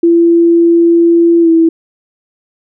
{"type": "tone with pitch glide", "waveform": "sine", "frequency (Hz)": [338.2, 328.2], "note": ["E4", "E4"], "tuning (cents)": [44, -8], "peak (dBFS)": -4, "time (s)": [0.03, 1.69], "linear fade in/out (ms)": 5, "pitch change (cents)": -52, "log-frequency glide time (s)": [1.41, 1.49], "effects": []}